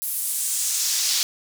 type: noise with high-pass filter sweep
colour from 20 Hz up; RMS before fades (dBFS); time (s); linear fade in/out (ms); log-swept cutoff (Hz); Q
brown; -24; 0.02-1.23; 0; 12000 to 4600; 1.6
effects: none